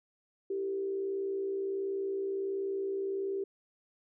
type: tone with frequency modulation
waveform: sine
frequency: 390 Hz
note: G4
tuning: 9 cents flat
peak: -31 dBFS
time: 0.5-3.44 s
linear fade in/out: 5 ms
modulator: 61.4 Hz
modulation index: 0.42
effects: none